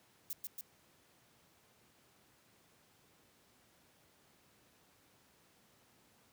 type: noise with echo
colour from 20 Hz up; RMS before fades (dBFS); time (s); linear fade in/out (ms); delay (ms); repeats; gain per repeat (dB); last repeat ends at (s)
violet; -40; 0.3-0.33; 2; 140; 2; -2; 0.61
effects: pink hiss -68 dBFS RMS until 6.32 s + high-pass 100 Hz 12 dB/octave